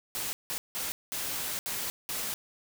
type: noise bursts at uneven times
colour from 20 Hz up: white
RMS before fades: -34 dBFS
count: 6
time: 0.15-0.33 / 0.5-0.58 / 0.75-0.92 / 1.12-1.59 / 1.66-1.9 / 2.09-2.34 s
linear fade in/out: 0 ms
effects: none